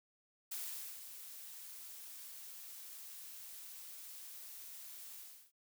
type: noise with ADSR envelope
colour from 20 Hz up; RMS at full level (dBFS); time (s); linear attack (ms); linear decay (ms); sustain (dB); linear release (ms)
blue; -42; 0.51-5.52; 10; 480; -9; 330
effects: none